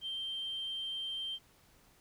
sine tone, 3144 Hz, G7, 4 cents sharp, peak -35 dBFS, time 0.01-1.39 s, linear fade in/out 50 ms, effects tanh soft clip ceiling -32 dBFS + pink hiss -65 dBFS RMS until 2 s

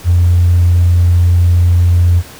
triangle tone with tanh clipping, 87.31 Hz, F2, in tune, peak -5 dBFS, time 0.04-2.23 s, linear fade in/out 50 ms, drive 1 dB, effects pink hiss -34 dBFS RMS until 2.39 s

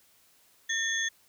sine tone cluster, 1816 / 3417 / 6370 Hz, A#6 / G#7 / G8, -46 / +49 / +27 cents, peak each -29 / -33 / -34 dBFS, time 0.69-1.09 s, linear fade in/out 10 ms, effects white hiss -63 dBFS RMS until 1.28 s

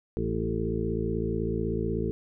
harmonic tone with a mistuned harmonic, 56.1 Hz, A1, 34 cents sharp, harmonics 1 / 2 / 3 / 4 / 6 / 7 / 8, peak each -34 / -34 / -34 / -34 / -34 / -34 / -34 dBFS, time 0.17-2.11 s, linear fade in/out 0 ms, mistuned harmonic 8, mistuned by -19 cents, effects none

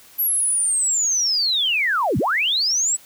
sine linear two-way sweep, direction down then up, 11840 to 84.8 to 8010 Hz, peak -17 dBFS, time 0.18-2.97 s, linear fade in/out 20 ms, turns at 2.18 s, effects white hiss -48 dBFS RMS until 3.05 s

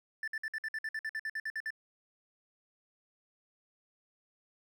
triangle tone bursts, 1765 Hz, A6, 5 cents sharp, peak -32 dBFS, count 15, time 0.23-1.705 s, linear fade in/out 2 ms, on 47 ms, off 55 ms, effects none

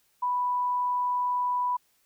sine tone, 987.8 Hz, B5, in tune, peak -24 dBFS, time 0.22-1.77 s, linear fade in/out 10 ms, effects white hiss -68 dBFS RMS until 2.05 s

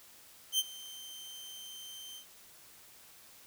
sawtooth tone with ADSR envelope, 3114 Hz, G7, 12 cents flat, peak -22 dBFS, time 0.52-2.26 s, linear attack 68 ms, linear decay 37 ms, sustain -20 dB, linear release 98 ms, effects white hiss -57 dBFS RMS until 3.46 s

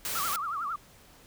white noise, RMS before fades -33 dBFS, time 0.05-0.36 s, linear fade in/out 0 ms
sine tone with vibrato, 1244.5 Hz, D#6, in tune, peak -30 dBFS, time 0.15-0.76 s, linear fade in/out 5 ms, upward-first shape triangle, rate 11 Hz, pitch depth 220 cents each way
effects pink hiss -56 dBFS RMS until 1.26 s

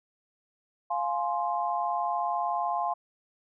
sine chord, F minor, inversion none, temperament just, 698.5 / 838.1 / 1047.7 Hz, F5 / Ab5 / C6, 0 / +16 / +2 cents, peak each -30 / -31 / -31 dBFS, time 0.9-2.94 s, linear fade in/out 10 ms, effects none

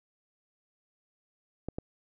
clicks, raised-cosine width 2 ms, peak -21 dBFS, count 2, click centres 1.686 / 1.785 s, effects none

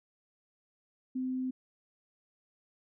sine tone, 257.4 Hz, C4, 28 cents flat, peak -31 dBFS, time 1.15-1.51 s, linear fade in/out 10 ms, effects none

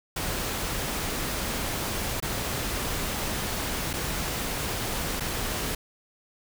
pink noise with dropouts, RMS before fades -30 dBFS, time 0.16-5.75 s, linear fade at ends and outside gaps 5 ms, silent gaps 2.202-2.224 / 3.932-3.936 / 5.199-5.205 s, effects none

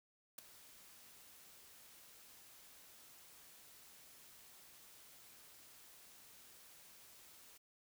white noise with ADSR envelope, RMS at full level -44 dBFS, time 0.38-7.58 s, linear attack 7 ms, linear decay 4 ms, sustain -17 dB, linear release 10 ms, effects none

